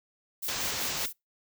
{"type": "noise with tremolo", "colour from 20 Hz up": "violet", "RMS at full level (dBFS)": -33, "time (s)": [0.42, 1.13], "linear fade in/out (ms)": 10, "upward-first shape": "sine", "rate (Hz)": 5.3, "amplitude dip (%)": 70}
{"type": "low-pass noise", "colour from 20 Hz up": "white", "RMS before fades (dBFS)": -34, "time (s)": [0.48, 1.06], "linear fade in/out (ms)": 5, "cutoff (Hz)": 7500, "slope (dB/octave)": 48}
{"effects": ["noise-tail reverb RT60 0.2 s tail -25 dB re dry"]}